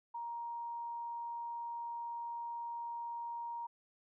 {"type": "tone", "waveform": "sine", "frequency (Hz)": 939, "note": "A#5", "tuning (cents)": 12, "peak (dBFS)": -39, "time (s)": [0.14, 3.67], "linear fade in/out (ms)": 10, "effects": []}